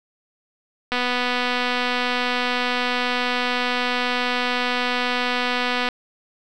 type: click train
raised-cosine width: 0.3 ms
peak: -7 dBFS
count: 1228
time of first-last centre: 0.92-5.888 s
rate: 247 Hz
effects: none